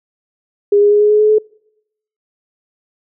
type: tone with pitch steps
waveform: sine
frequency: 408 / 411.6 / 415.1 / 418.7 / 422.4 / 426.1 / 429.8 Hz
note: G#4 / G#4 / G#4 / G#4 / G#4 / G#4 / A4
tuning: -31 / -16 / -1 / +14 / +29 / +44 / -41 cents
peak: -7 dBFS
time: 0.72-1.385 s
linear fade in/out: 5 ms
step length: 95 ms
effects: noise-tail reverb RT60 0.8 s tail -26 dB re dry